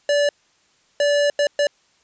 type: tone bursts at uneven times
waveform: square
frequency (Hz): 579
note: D5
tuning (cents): -25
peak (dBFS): -16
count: 4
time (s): 0.09-0.29 / 1-1.3 / 1.39-1.47 / 1.59-1.67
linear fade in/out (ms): 2
effects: white hiss -60 dBFS RMS until 2.03 s + resampled to 16000 Hz